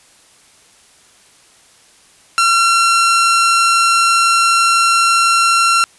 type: tone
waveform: sawtooth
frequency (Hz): 1363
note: F6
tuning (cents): -43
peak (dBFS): -6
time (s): 2.38-5.84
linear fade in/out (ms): 0
effects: white hiss -48 dBFS RMS until 5.98 s + resampled to 24000 Hz